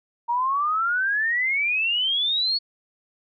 sine exponential sweep, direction up, 931 to 4435 Hz, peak -20 dBFS, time 0.28-2.59 s, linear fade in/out 20 ms, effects none

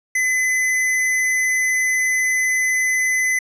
square tone, 2023 Hz, B6, 41 cents sharp, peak -17 dBFS, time 0.15-3.39 s, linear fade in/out 5 ms, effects low-pass 12000 Hz 12 dB/octave

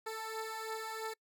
15% pulse beating tone pair, 440 / 443 Hz, A4 / A4, 0 / +12 cents, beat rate 3 Hz, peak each -38 / -34 dBFS, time 0.06-1.14 s, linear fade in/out 10 ms, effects noise-tail reverb RT60 0.1 s tail -26 dB re dry

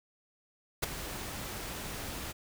pink noise with ADSR envelope, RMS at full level -27 dBFS, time 0.82-2.33 s, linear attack 16 ms, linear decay 11 ms, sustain -13 dB, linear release 23 ms, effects none

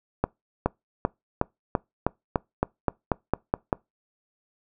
accelerating click train, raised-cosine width 1 ms, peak -7 dBFS, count 13, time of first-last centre 0.24-3.728 s, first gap 420 ms, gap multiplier 0.93, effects noise-tail reverb RT60 0.2 s tail -25 dB re dry

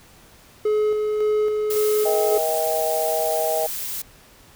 triangle tone with tremolo, 425.2 Hz, G#4, 41 cents sharp, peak -15 dBFS, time 0.65-2.38 s, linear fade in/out 5 ms, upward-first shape square, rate 1.8 Hz, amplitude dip 30%
blue noise, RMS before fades -29 dBFS, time 1.7-4.02 s, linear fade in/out 5 ms
harmonic tone, 158.9 Hz, D#3, 37 cents sharp, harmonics 3 / 4 / 5, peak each -27 / -22 / -26 dBFS, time 2.05-3.67 s, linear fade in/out 10 ms
effects pink hiss -50 dBFS RMS until 4.55 s

